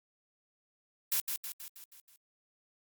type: noise with echo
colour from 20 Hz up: blue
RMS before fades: -30 dBFS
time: 1.12-1.2 s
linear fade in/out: 0 ms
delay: 160 ms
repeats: 6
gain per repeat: -5 dB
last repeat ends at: 2.16 s
effects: Opus 48 kbps